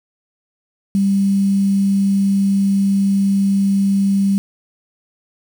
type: tone with quantisation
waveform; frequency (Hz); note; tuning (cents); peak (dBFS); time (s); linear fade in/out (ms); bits
sine; 197; G3; +9; -12; 0.95-4.38; 0; 6
effects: none

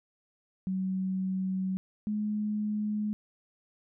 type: tone pair in turn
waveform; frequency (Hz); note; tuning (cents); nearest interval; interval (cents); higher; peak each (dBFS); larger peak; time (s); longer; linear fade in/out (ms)
sine; 188.5 / 210.8; F#3 / G#3; +32 / +26; major second; 194; second; -28; neither; 0.67-1.77 / 2.07-3.13; first; 0
effects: none

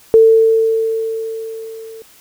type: tone with level ramp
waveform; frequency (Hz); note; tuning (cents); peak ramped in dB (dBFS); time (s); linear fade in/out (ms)
sine; 447.6; A4; +30; -3 to -31; 0.14-2.02; 0
effects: white hiss -46 dBFS RMS until 2.2 s

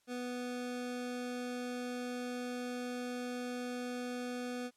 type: tone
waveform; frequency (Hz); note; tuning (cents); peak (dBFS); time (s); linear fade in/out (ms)
25% pulse; 246.9; B3; 0; -34; 0.07-4.71; 50
effects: white hiss -74 dBFS RMS until 4.76 s + low-pass 10000 Hz 12 dB/octave

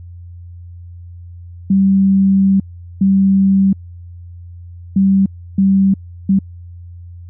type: tone bursts at uneven times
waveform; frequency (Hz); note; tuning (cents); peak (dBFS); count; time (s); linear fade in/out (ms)
sine; 194.1; G3; -17; -8; 5; 1.7-2.6 / 3.01-3.73 / 4.96-5.26 / 5.58-5.94 / 6.29-6.39; 5
effects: added 87 Hz sine -31 dBFS peak until 7.29 s

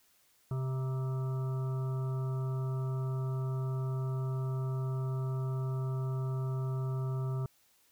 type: harmonic tone with a mistuned harmonic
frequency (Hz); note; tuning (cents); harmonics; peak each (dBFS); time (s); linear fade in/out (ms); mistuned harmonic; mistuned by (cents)
130.81; C3; 0; 1 / 3 / 5 / 7 / 9 / 10; -31 / -44 / -50 / -53 / -51 / -53; 0.51-7.46; 2; 7; +47
effects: white hiss -68 dBFS RMS until 7.91 s

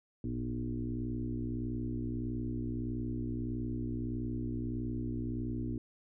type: tone with frequency modulation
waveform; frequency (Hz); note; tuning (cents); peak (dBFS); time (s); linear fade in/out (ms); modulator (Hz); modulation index
sine; 180; F#3; -47; -33; 0.24-5.78; 2; 61.6; 2.4
effects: none

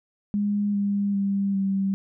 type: tone with pitch steps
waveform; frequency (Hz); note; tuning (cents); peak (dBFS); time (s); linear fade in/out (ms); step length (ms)
sine; 205 / 201.5 / 198.02 / 194.62; G#3 / G3 / G3 / G3; -22 / +48 / +18 / -12; -21; 0.34-1.94; 0; 400
effects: none

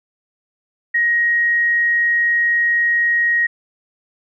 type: tone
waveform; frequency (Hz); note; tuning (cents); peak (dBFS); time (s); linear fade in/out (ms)
sine; 1884; A#6; +18; -13; 0.94-3.47; 10
effects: none

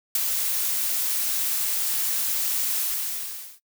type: noise with ADSR envelope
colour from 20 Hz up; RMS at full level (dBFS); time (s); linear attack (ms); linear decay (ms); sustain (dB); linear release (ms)
blue; -20; 0.15-3.6; 4; 15; -5; 820
effects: noise-tail reverb RT60 0.1 s tail -23 dB re dry

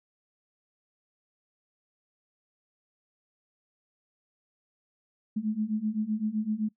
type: beating tone pair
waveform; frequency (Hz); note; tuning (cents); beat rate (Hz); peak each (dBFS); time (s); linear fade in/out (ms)
sine; 210.6 / 218.4; G#3 / A3; +24 / -13; 7.8; -31 / -29; 5.36-6.69; 10
effects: noise-tail reverb RT60 0.1 s tail -21 dB re dry

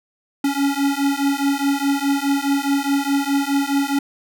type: beating tone pair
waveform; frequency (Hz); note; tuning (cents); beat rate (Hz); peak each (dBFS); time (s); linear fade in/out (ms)
square; 277.2 / 282; C#4 / C#4; 0 / +30; 4.8; -21; 0.44-3.99; 5
effects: none

